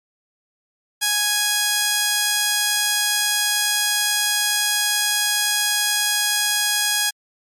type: tone pair together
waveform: 5% pulse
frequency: 830.6 / 1661.2 Hz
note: G#5 / G#6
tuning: 0 / 0 cents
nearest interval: octave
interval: 1200 cents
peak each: -10 dBFS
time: 1.01-7.11 s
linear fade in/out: 20 ms
effects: low-pass 12000 Hz 12 dB/octave + MP3 96 kbps